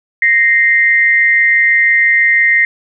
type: tone pair together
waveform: sine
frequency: 1859 / 2085 Hz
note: A#6 / C7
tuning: -5 / -7 cents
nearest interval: major second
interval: 198 cents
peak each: -10 dBFS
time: 0.22-2.65 s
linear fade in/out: 2 ms
effects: none